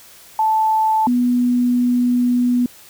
sine tone pair in turn, 876 / 245.3 Hz, A5 / B3, -8 / -12 cents, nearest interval octave + minor seventh, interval 2204 cents, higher first, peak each -13 dBFS, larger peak neither, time 0.39-1.07 / 1.07-2.66 s, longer second, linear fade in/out 2 ms, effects white hiss -44 dBFS RMS until 2.89 s

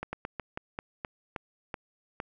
slowing click train, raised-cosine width 0.5 ms, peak -19 dBFS, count 10, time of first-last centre 0.03-2.201 s, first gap 100 ms, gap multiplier 1.21, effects none

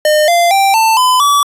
square tone with pitch steps, 608 / 690.4 / 783.9 / 890.2 / 1010.8 / 1147.8 Hz, D#5 / F5 / G5 / A5 / B5 / D6, -40 / -20 / 0 / +20 / +40 / -40 cents, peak -8 dBFS, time 0.05-1.43 s, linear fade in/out 2 ms, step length 230 ms, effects resampled to 32000 Hz

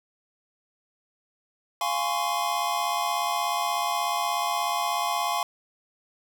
square chord, Db major seventh, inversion first, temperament equal with one note detuned, 698.5 / 830.6 / 1032.1 / 1108.7 Hz, F5 / Ab5 / C6 / Db6, 0 / 0 / -24 / 0 cents, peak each -31 dBFS, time 1.81-5.43 s, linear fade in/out 2 ms, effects none

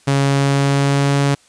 sawtooth tone with pitch glide, 138.59 to 140.69 Hz, C#3 to C#3, 0 to +26 cents, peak -9 dBFS, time 0.07-1.35 s, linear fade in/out 10 ms, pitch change +26 cents, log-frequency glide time 0.26-1.18 s, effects white hiss -52 dBFS RMS until 1.48 s + resampled to 22050 Hz

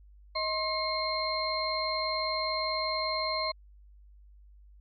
sine tone cluster, 631 / 1062 / 2157 / 4172 Hz, D#5 / C6 / C#7 / C8, +24 / +25 / -48 / -6 cents, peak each -34 / -33 / -37 / -33 dBFS, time 0.35-3.52 s, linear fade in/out 10 ms, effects added 50 Hz sine -52 dBFS peak until 4.8 s

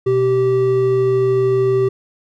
triangle tone pair together, 124.86 / 387.8 Hz, B2 / G4, +19 / -19 cents, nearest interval octave + minor sixth, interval 1962 cents, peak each -19 / -11 dBFS, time 0.06-1.89 s, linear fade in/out 10 ms, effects none

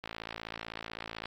click train, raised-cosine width 0.3 ms, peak -22 dBFS, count 69, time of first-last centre 0.04-1.256 s, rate 55.9 Hz, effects AAC 64 kbps

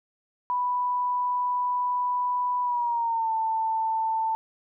sine tone with pitch glide, 987.8 to 890.3 Hz, B5 to A5, 0 to +20 cents, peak -23 dBFS, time 0.5-4.35 s, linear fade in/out 0 ms, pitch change -180 cents, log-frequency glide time 2.62-3.32 s, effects none

